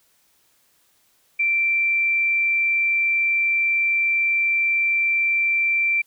sine tone, 2349 Hz, D7, in tune, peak -17 dBFS, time 1.39-6.02 s, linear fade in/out 10 ms, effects white hiss -62 dBFS RMS until 6.06 s

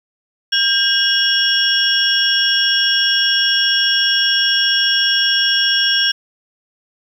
sine tone cluster, 1595 / 2874 / 3329 / 5500 Hz, G6 / F7 / G#7 / F8, +30 / +49 / +3 / -27 cents, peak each -18 dBFS, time 0.52-6.12 s, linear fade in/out 10 ms, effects 7-bit

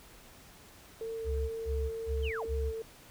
sine tone with vibrato, 449.4 Hz, A4, 37 cents sharp, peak -35 dBFS, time 1.01-2.82 s, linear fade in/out 2 ms, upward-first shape triangle, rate 2.2 Hz, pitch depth 13 cents each way
sine tone bursts, 69.4 Hz, C#2, 3 cents sharp, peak -30 dBFS, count 4, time 1.24-2.73 s, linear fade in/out 50 ms, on 260 ms, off 150 ms
sine linear sweep, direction down, 3322 to 87.31 Hz, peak -36 dBFS, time 2.22-2.47 s, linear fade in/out 50 ms
effects pink hiss -55 dBFS RMS until 3.1 s

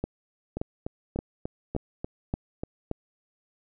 two click trains, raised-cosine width 2 ms, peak -15 / -18 dBFS, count 6 / 8, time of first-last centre 0.04-2.914 / 0.57-2.635 s, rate 1.74 / 3.39 Hz, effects none

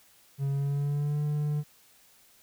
triangle tone with pitch glide, 138.59 to 148.54 Hz, C#3 to D3, 0 to +20 cents, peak -24 dBFS, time 0.38-1.64 s, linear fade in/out 50 ms, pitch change +120 cents, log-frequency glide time 0.51-1.22 s, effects white hiss -60 dBFS RMS until 2.42 s

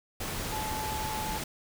sine tone in noise, 865 Hz, A5, 30 cents flat, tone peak -34 dBFS, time 0.52-1.38 s, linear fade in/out 5 ms, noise pink, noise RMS -35 dBFS, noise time 0.2-1.44 s, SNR -2 dB, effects none

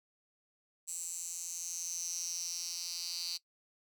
10% pulse tone with high-pass filter sweep, 172.1 Hz, F3, 25 cents flat, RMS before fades -40 dBFS, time 0.87-3.38 s, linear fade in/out 20 ms, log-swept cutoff 7700 to 4600 Hz, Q 7, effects noise-tail reverb RT60 0.1 s tail -19 dB re dry

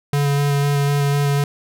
square tone with vibrato, 142.6 Hz, C#3, 49 cents sharp, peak -16 dBFS, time 0.13-1.44 s, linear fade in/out 2 ms, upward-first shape square, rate 4 Hz, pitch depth 10 cents each way, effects none

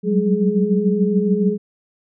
sine tone cluster, 185 / 192 / 205.1 / 419.8 Hz, F#3 / G3 / G#3 / G#4, 0 / -36 / -21 / +19 cents, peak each -20 dBFS, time 0.03-1.58 s, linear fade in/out 50 ms, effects none

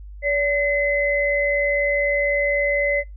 sine tone pair together, 572.7 / 2041 Hz, D5 / C7, -44 / -44 cents, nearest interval octave + minor seventh, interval 2200 cents, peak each -20 dBFS, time 0.22-3.04 s, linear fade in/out 50 ms, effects noise-tail reverb RT60 0.2 s tail -25 dB re dry + added 50 Hz sine -35 dBFS peak until 3.16 s

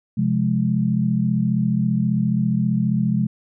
sine chord, F minor, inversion second, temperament just, 130.96 / 174.61 / 209.5 Hz, C3 / F3 / Ab3, +2 / 0 / +15 cents, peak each -22 / -22 / -20 dBFS, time 0.17-3.27 s, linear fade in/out 10 ms, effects none

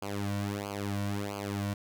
sawtooth tone with flanger, 101 Hz, G#2, 48 cents flat, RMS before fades -34 dBFS, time 0.02-1.74 s, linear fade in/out 5 ms, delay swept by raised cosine 0.53 to 2.43 ms, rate 1.5 Hz, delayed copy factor -1, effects none

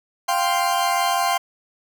40% pulse chord, F suspended second, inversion none, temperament equal, 698.5 / 784 / 1046.5 Hz, F5 / G5 / C6, 0 / 0 / 0 cents, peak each -22 / -22 / -22 dBFS, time 0.28-1.38 s, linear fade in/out 10 ms, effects none

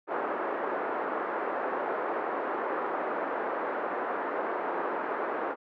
pink band-pass noise, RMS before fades -32 dBFS, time 0.07-5.56 s, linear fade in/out 50 ms, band 350 to 1500 Hz, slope 24 dB/octave, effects none

